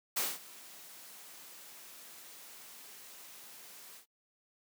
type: noise with ADSR envelope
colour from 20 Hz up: white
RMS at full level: -31 dBFS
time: 0.16-4.06 s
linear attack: 13 ms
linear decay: 210 ms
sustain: -21 dB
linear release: 100 ms
effects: noise-tail reverb RT60 0.1 s tail -22 dB re dry + high-pass 200 Hz 12 dB/octave